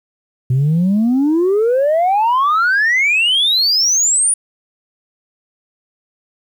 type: exponential sweep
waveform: sine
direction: up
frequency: 123.5 to 9730 Hz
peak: -9 dBFS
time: 0.5-4.34 s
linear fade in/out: 5 ms
effects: tanh soft clip ceiling -9 dBFS + 8-bit